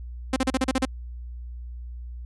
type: tone bursts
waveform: sawtooth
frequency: 261.6 Hz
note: C4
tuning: in tune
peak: -16 dBFS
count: 8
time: 0.33-0.853 s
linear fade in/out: 5 ms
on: 33 ms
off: 37 ms
effects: added 60 Hz sine -34 dBFS peak until 2.25 s + resampled to 24000 Hz